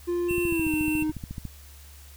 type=tone with pitch glide; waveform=triangle; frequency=349.2 to 309.3 Hz; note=F4 to D#4; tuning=0 to -10 cents; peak=-22 dBFS; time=0.07-1.12 s; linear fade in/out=20 ms; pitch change=-210 cents; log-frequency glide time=0.43-0.73 s
type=tone; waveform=square; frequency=2700 Hz; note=E7; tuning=41 cents sharp; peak=-30 dBFS; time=0.28-1.04 s; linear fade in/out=20 ms
type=click train; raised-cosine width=5 ms; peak=-22 dBFS; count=17; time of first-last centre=0.31-1.453 s; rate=14 Hz
effects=added 71 Hz sine -46 dBFS peak until 2.16 s + white hiss -52 dBFS RMS until 2.16 s